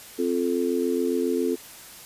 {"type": "chord", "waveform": "sine", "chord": "F major", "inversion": "second", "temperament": "just", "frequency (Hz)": [261.9, 349.2, 436.5], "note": ["C4", "F4", "A4"], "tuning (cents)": [2, 0, -14], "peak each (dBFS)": -26, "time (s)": [0.18, 1.56], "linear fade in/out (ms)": 20, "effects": ["white hiss -44 dBFS RMS until 2.05 s", "resampled to 32000 Hz"]}